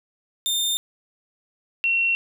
sawtooth / sine tone pair in turn, 3618 / 2726 Hz, A7 / F7, +48 / -43 cents, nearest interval perfect fourth, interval 491 cents, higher first, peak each -18 dBFS, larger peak neither, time 0.46-0.77 / 1.84-2.15 s, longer neither, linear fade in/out 0 ms, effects none

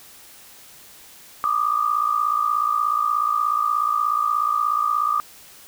sine tone pair together, 1174.7 / 1231.4 Hz, D6 / D#6, 0 / -18 cents, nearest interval minor second, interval 82 cents, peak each -21 dBFS, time 1.44-5.2 s, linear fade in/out 0 ms, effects white hiss -46 dBFS RMS until 5.67 s

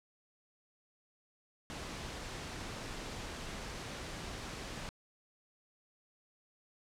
pink noise, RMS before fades -43 dBFS, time 1.7-4.89 s, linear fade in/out 0 ms, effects low-pass 7000 Hz 12 dB/octave

